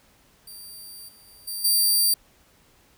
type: tone with level steps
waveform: 10% pulse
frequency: 4699 Hz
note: D8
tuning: in tune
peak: -33 / -44 / -42 / -23 / -11 dBFS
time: 0.47-2.14 s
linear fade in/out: 5 ms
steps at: 1.08 / 1.27 / 1.47 / 1.64 s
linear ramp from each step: 10 ms
effects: pink hiss -59 dBFS RMS until 2.97 s